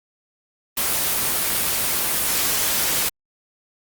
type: noise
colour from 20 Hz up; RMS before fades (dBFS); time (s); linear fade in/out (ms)
white; -21; 0.77-3.09; 5
effects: Opus 24 kbps